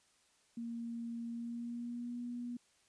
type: tone with pitch glide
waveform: sine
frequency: 233.1 to 241.7 Hz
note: A#3 to B3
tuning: 0 to -37 cents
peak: -39 dBFS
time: 0.57-2.57 s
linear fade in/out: 5 ms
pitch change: +63 cents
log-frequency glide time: 1.27-2.19 s
effects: white hiss -71 dBFS RMS until 2.88 s + resampled to 22050 Hz